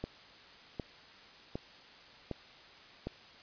click train, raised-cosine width 2 ms, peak -23 dBFS, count 5, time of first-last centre 0.04-3.07 s, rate 1.32 Hz, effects white hiss -55 dBFS RMS until 3.42 s + resampled to 11025 Hz

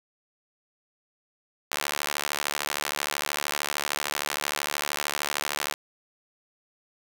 sawtooth tone with high-pass filter, 73.1 Hz, D2, 7 cents flat, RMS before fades -31 dBFS, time 1.71-5.74 s, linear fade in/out 5 ms, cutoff 1100 Hz, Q 0.54, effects 8-bit

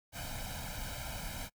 pink noise with comb filter, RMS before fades -41 dBFS, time 0.12-1.5 s, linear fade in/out 50 ms, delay 1.3 ms, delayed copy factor +0.95, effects noise-tail reverb RT60 0.1 s tail -25 dB re dry

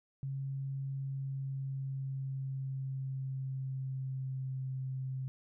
sine tone with pitch glide, 136.1 to 131.54 Hz, C#3 to C3, -31 to +10 cents, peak -35 dBFS, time 0.23-5.28 s, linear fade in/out 0 ms, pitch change -59 cents, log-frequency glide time 0.94-4.72 s, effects none

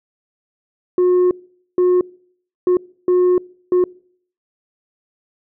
sine tone bursts at uneven times, 361.2 Hz, F#4, 42 cents flat, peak -8 dBFS, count 5, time 0.98-1.31 / 1.78-2.01 / 2.67-2.77 / 3.08-3.38 / 3.72-3.84 s, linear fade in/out 2 ms, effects noise-tail reverb RT60 0.6 s tail -26 dB re dry + tanh soft clip ceiling -10 dBFS

